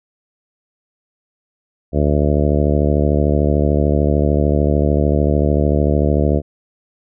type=harmonic tone; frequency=73.42 Hz; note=D2; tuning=in tune; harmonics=1 / 2 / 3 / 4 / 5 / 6 / 7 / 8 / 9; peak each=-16 / -19 / -21 / -22 / -23 / -24 / -24 / -25 / -26 dBFS; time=1.92-6.42 s; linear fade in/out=50 ms; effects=none